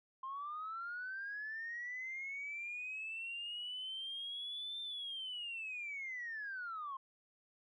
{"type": "linear two-way sweep", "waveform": "sine", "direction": "up then down", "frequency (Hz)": [1046.5, 3585, 1046.5], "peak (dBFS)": -40, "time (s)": [0.23, 6.97], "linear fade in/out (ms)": 5, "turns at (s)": 4.81, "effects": ["tanh soft clip ceiling -36 dBFS"]}